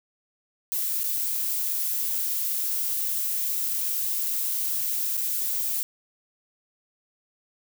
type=noise with dropouts; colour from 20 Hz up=violet; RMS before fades=-27 dBFS; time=0.72-5.83 s; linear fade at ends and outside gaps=0 ms; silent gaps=1.033-1.04 / 5.17-5.175 s; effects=none